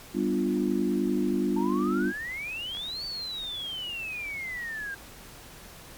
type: chord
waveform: sine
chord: G dominant seventh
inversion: none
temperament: equal with one note detuned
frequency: 196 / 246.9 / 296.4 / 349.2 Hz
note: G3 / B3 / D4 / F4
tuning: 0 / 0 / +16 / 0 cents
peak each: -29 dBFS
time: 0.13-2.13 s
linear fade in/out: 50 ms
type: exponential two-way sweep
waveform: sine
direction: up then down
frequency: 880 to 4581 to 1582 Hz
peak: -32 dBFS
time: 1.56-4.95 s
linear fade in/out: 10 ms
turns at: 3.05 s
type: clicks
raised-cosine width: 0.3 ms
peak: -28 dBFS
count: 2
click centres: 2.75 / 2.771 s
effects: pink hiss -47 dBFS RMS until 5.97 s + MP3 96 kbps